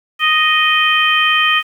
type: harmonic tone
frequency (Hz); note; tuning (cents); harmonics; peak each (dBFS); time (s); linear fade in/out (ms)
622.3; D#5; 0; 2 / 3 / 4 / 5; -16 / -16 / -16 / -16; 0.19-1.63; 50
effects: 7-bit